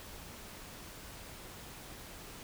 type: silence
effects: pink hiss -49 dBFS RMS until 2.43 s